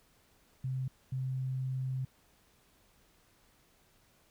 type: tone bursts at uneven times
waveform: sine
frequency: 130.6 Hz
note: C3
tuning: 3 cents flat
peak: -32 dBFS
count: 2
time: 0.64-0.88 / 1.12-2.05 s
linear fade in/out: 5 ms
effects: pink hiss -67 dBFS RMS until 4.3 s